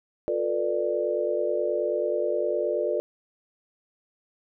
sine chord, B half-diminished seventh, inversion second, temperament just, 355.6 / 444.5 / 493.9 / 592.7 Hz, F4 / A4 / B4 / D5, +31 / +18 / 0 / +16 cents, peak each -30 / -29 / -30 / -27 dBFS, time 0.28-3 s, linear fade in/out 0 ms, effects none

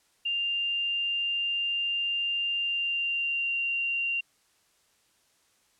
sine tone with pitch glide, 2794 to 2768 Hz, F7 to F7, 0 to -16 cents, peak -26 dBFS, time 0.25-4.21 s, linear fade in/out 10 ms, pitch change -16 cents, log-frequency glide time 2.57-3.56 s, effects white hiss -67 dBFS RMS until 5.79 s + low-pass 10000 Hz 12 dB/octave

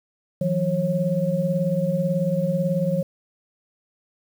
sine tone cluster, 162.3 / 180.5 / 544 Hz, E3 / F#3 / C#5, -27 / -43 / -33 cents, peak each -24 dBFS, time 0.41-3.03 s, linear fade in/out 5 ms, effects 8-bit

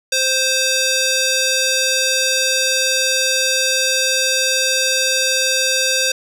square tone with band-pass filter, 523.3 Hz, C5, in tune, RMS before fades -17 dBFS, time 0.12-6.12 s, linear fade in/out 5 ms, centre 5300 Hz, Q 1.1, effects none

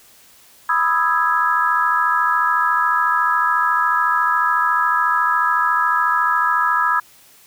sine chord, E major seventh, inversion second, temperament equal, 987.8 / 1244.5 / 1318.5 / 1661.2 Hz, B5 / D#6 / E6 / G#6, 0 / 0 / 0 / 0 cents, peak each -20 dBFS, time 0.69-7 s, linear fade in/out 5 ms, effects white hiss -49 dBFS RMS until 7.46 s

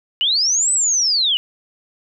sine linear two-way sweep, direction up then down, 2840 to 8100 to 2840 Hz, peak -14 dBFS, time 0.21-1.37 s, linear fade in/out 0 ms, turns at 0.72 s, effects none

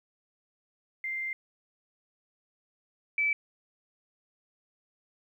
sine tone pair in turn, 2093 / 2310 Hz, C7 / D7, 0 / -29 cents, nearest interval major second, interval 171 cents, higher second, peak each -31 / -24 dBFS, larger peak second, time 1.04-1.33 / 3.18-3.33 s, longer first, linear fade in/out 2 ms, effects 11-bit

